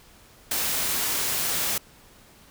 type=noise with ADSR envelope; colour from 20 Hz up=white; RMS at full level=-23 dBFS; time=0.51-1.78 s; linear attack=7 ms; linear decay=5 ms; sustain=-3 dB; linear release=4 ms; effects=pink hiss -53 dBFS RMS until 2.5 s